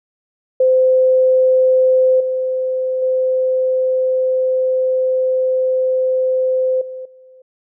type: tone with level steps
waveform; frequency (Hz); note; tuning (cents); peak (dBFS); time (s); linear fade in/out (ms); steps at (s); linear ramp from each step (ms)
sine; 516; C5; -24; -9 / -16 / -13 / -26 / -41; 0.6-7.42; 5; 2.2 / 3.02 / 6.81 / 7.05; 5
effects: none